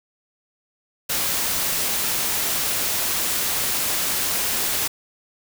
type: noise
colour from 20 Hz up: white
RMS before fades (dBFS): -23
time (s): 1.09-4.88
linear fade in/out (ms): 10
effects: none